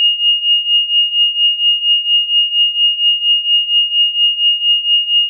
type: tone with tremolo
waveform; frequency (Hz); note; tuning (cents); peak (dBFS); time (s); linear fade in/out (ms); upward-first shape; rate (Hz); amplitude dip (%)
sine; 2851; F7; +35; -6; 0-5.29; 0; triangle; 4.3; 85
effects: none